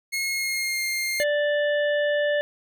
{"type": "tone with pitch glide", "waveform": "sawtooth", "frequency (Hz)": [2162, 2116], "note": ["C#7", "C7"], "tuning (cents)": [-44, 19], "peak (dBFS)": -21, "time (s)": [0.12, 1.24], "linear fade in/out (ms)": 20, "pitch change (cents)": -37, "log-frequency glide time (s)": [0.31, 0.84]}
{"type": "harmonic tone", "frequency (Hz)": 587.3, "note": "D5", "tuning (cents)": 0, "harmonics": [1, 3, 5, 6], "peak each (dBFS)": [-21, -27, -37, -40], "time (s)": [1.2, 2.41], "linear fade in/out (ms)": 0}
{"effects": []}